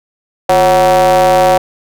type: ring-modulated tone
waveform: square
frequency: 98 Hz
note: G2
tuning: in tune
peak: -4 dBFS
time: 0.49-1.58 s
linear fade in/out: 5 ms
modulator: 646 Hz
effects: none